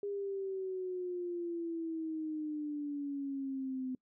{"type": "exponential sweep", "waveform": "sine", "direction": "down", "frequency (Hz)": [406.8, 255.4], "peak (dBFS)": -35, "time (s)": [0.03, 3.95], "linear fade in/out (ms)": 2, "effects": ["noise-tail reverb RT60 0.1 s tail -25 dB re dry"]}